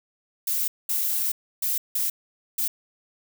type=noise bursts at uneven times; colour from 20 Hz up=violet; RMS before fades=-25 dBFS; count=5; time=0.47-0.68 / 0.89-1.32 / 1.62-1.78 / 1.95-2.1 / 2.58-2.68 s; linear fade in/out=5 ms; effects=none